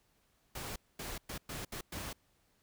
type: noise bursts at uneven times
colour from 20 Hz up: pink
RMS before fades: -42 dBFS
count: 6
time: 0.55-0.76 / 0.99-1.18 / 1.29-1.38 / 1.49-1.65 / 1.72-1.81 / 1.92-2.13 s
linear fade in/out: 5 ms
effects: pink hiss -73 dBFS RMS until 2.62 s